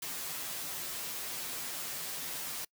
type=noise with comb filter; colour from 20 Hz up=white; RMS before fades=-39 dBFS; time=0.02-2.65 s; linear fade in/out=5 ms; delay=9.6 ms; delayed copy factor=-0.9; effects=noise-tail reverb RT60 0.1 s tail -26 dB re dry + high-pass 80 Hz 12 dB/octave